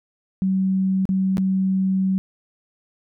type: tone with dropouts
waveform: sine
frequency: 190 Hz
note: F#3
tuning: 46 cents sharp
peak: -17 dBFS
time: 0.42-2.18 s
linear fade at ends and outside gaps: 0 ms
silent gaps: 1.054-1.091 / 1.371-1.381 s
effects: none